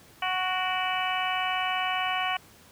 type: harmonic tone with a mistuned harmonic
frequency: 370 Hz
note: F#4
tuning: in tune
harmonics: 2 / 3 / 4 / 5 / 6 / 7 / 8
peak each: -30 / -32 / -36 / -36 / -34 / -37 / -33 dBFS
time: 0.22-2.37 s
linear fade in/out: 5 ms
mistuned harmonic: 6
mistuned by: +65 cents
effects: pink hiss -54 dBFS RMS until 2.71 s + high-pass 60 Hz 12 dB/octave